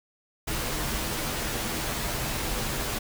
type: noise with comb filter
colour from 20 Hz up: pink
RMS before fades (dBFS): -30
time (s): 0.47-2.99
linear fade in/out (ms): 10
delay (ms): 11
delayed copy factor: -0.55
effects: none